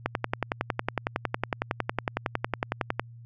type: click train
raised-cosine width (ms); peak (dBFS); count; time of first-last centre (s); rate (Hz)
0.5; -10; 33; 0.06-2.996; 10.9
effects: added 117 Hz sine -44 dBFS peak until 3.25 s